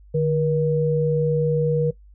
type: tone pair together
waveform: sine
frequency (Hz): 150.8 / 478.8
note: D3 / A#4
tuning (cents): +46 / +46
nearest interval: octave + minor sixth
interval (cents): 2000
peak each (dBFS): -20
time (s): 0.14-1.91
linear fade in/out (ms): 10
effects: noise-tail reverb RT60 0.1 s tail -18 dB re dry + added 50 Hz sine -45 dBFS peak until 2.14 s